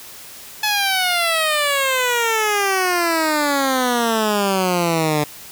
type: exponential sweep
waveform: 10% pulse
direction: down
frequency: 857 to 147.2 Hz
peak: -8 dBFS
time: 0.63-5.24 s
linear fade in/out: 5 ms
effects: white hiss -38 dBFS RMS until 5.51 s